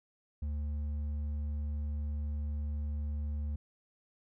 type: tone with hard clipping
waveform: sine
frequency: 74 Hz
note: D2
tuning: 14 cents sharp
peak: -34 dBFS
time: 0.42-3.56 s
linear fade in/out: 5 ms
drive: 4 dB
effects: none